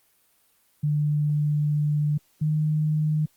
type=tone pair in turn; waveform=sine; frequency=148.7 / 153.32 Hz; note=D3 / D#3; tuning=+22 / -25 cents; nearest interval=minor second; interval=53 cents; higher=second; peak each=-20 dBFS; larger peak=neither; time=0.83-2.18 / 2.41-3.26 s; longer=first; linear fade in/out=10 ms; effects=white hiss -64 dBFS RMS until 3.36 s + Opus 32 kbps